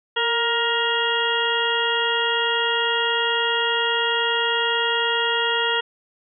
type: harmonic tone with a mistuned harmonic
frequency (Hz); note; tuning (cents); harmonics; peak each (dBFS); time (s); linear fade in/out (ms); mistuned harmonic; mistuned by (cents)
470.3; A#4; +15; 1 / 2 / 3 / 4 / 6 / 7; -26 / -26 / -26 / -26 / -26 / -26; 0.16-5.81; 10; 1; -34
effects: none